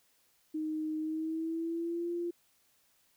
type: tone with pitch glide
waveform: sine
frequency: 311.1 to 345.2 Hz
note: D#4 to F4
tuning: 0 to -20 cents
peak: -32 dBFS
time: 0.54-2.31 s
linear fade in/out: 10 ms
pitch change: +180 cents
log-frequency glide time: 0.99-2.11 s
effects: white hiss -70 dBFS RMS until 3.16 s